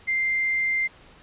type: tone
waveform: sine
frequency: 2093 Hz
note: C7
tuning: in tune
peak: -21 dBFS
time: 0.07-0.88 s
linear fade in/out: 20 ms
effects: pink hiss -51 dBFS RMS until 1.22 s + resampled to 8000 Hz